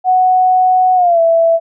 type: tone with pitch glide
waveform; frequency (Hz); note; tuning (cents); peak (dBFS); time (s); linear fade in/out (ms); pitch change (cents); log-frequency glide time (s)
sine; 740 to 663.1; F#5 to E5; 0 to +10; -7; 0.04-1.6; 50; -190; 0.95-1.2
effects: none